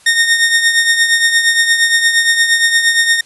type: tone with tremolo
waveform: sawtooth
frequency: 1842 Hz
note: A#6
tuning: 21 cents flat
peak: -3 dBFS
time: 0.06-3.21 s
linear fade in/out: 5 ms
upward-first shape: triangle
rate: 8.6 Hz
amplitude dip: 65%
effects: white hiss -45 dBFS RMS until 3.25 s + resampled to 24000 Hz